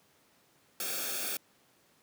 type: noise with comb filter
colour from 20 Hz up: white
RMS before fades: -35 dBFS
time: 0.8-1.37 s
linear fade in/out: 2 ms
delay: 1 ms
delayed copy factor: -0.8
effects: pink hiss -66 dBFS RMS until 2.02 s + high-pass 150 Hz 12 dB/octave